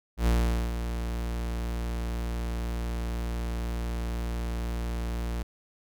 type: tone with ADSR envelope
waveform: 45% pulse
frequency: 58 Hz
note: A#1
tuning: 8 cents flat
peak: -20 dBFS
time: 0.17-5.43 s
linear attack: 98 ms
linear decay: 440 ms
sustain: -9 dB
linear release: 7 ms
effects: none